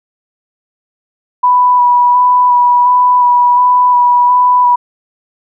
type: tone with vibrato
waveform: sine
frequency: 984 Hz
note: B5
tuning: 7 cents flat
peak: -5 dBFS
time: 1.43-4.76 s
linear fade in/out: 10 ms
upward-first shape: square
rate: 1.4 Hz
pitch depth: 13 cents each way
effects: none